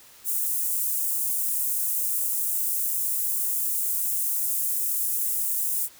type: high-pass noise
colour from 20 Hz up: white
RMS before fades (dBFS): -26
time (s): 0.24-5.89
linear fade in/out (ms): 50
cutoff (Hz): 8400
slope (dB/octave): 24
effects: white hiss -51 dBFS RMS until 5.99 s